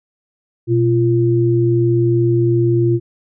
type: tone pair together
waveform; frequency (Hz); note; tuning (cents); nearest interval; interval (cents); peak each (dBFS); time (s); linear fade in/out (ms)
sine; 121.8 / 344.5; B2 / F4; -24 / -24; octave + tritone; 1800; -14; 0.67-3; 50
effects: none